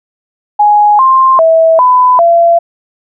sine tone with pitch steps, 833 / 1053 / 651 / 1002 / 680 Hz, G#5 / C6 / E5 / B5 / F5, +5 / +11 / -22 / +25 / -46 cents, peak -3 dBFS, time 0.59-2.59 s, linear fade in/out 10 ms, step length 400 ms, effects none

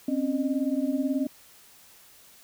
sine tone cluster, 259.7 / 278.1 / 612 Hz, C4 / C#4 / D#5, -13 / +6 / -29 cents, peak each -27 / -27 / -35 dBFS, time 0.08-1.27 s, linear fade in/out 5 ms, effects white hiss -54 dBFS RMS until 2.43 s

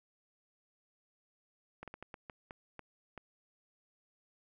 slowing click train, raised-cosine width 0.5 ms, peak -30 dBFS, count 9, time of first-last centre 1.83-3.177 s, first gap 47 ms, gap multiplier 1.35, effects none

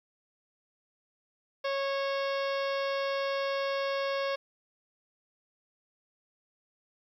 harmonic tone with a mistuned harmonic, 550 Hz, C#5, 14 cents flat, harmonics 1 / 2 / 3 / 4 / 5 / 6 / 7 / 8 / 9 / 10, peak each -30 / -36 / -40 / -42 / -44 / -46 / -47 / -48 / -49 / -50 dBFS, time 1.64-4.36 s, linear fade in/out 10 ms, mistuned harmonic 7, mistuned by -74 cents, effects 11-bit

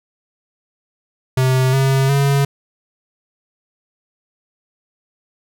square tone with pitch steps, 129.9 / 134.71 / 139.71 Hz, C3 / C#3 / C#3, -12 / -49 / +14 cents, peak -13 dBFS, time 1.37-2.45 s, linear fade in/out 5 ms, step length 360 ms, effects none

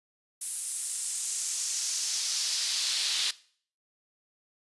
brown noise with high-pass filter sweep, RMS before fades -31 dBFS, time 0.41-3.31 s, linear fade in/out 5 ms, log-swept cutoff 10000 to 3700 Hz, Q 2.1, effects noise-tail reverb RT60 0.5 s tail -19 dB re dry + resampled to 24000 Hz

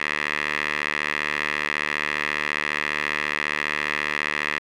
10% pulse tone with band-pass filter, 74.7 Hz, D2, 30 cents sharp, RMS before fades -26 dBFS, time 0-4.59 s, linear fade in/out 5 ms, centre 2100 Hz, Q 3.2, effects none

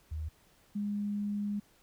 sine tone pair in turn, 77.78 / 205.3 Hz, D#2 / G#3, 0 / -20 cents, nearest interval octave + perfect fourth, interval 1680 cents, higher second, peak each -34 / -31 dBFS, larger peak second, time 0.11-0.29 / 0.75-1.6 s, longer second, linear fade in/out 10 ms, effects pink hiss -65 dBFS RMS until 1.82 s

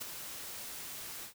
white noise with ADSR envelope, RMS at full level -37 dBFS, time 0-1.34 s, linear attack 19 ms, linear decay 9 ms, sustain -7 dB, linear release 110 ms, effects none

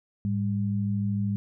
sine tone pair together, 106.62 / 200 Hz, G#2 / G3, +46 / +35 cents, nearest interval major seventh, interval 1089 cents, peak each -27 dBFS, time 0.25-1.36 s, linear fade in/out 0 ms, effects none

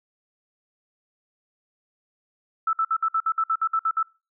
sine tone bursts, 1318.5 Hz, E6, in tune, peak -19 dBFS, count 12, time 2.67-4.029 s, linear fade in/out 5 ms, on 61 ms, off 57 ms, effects noise-tail reverb RT60 0.3 s tail -24 dB re dry

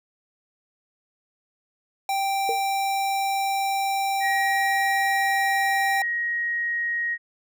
square tone, 784 Hz, G5, in tune, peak -23 dBFS, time 2.09-6.02 s, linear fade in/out 2 ms
sine tone with exponential decay, 461.7 Hz, A#4, 17 cents flat, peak -21 dBFS, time 2.49-2.63 s, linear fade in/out 1 ms, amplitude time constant 29 ms
sine tone with pitch glide, 1896 to 1882.9 Hz, A#6 to A#6, +29 to +17 cents, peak -23 dBFS, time 4.2-7.18 s, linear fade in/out 50 ms, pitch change -12 cents, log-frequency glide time 5.07-6.87 s
effects none

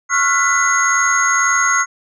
sine tone cluster, 1095 / 1362 / 1444 / 2002 / 6520 Hz, C#6 / F6 / F#6 / B6 / G#8, -22 / -44 / -43 / +23 / -33 cents, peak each -18 dBFS, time 0.09-1.86 s, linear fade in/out 50 ms, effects tanh soft clip ceiling -4 dBFS

